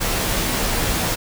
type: noise with comb filter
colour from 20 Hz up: pink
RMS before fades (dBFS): -21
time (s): 0-1.16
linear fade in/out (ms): 20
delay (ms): 14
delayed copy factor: -0.55
effects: none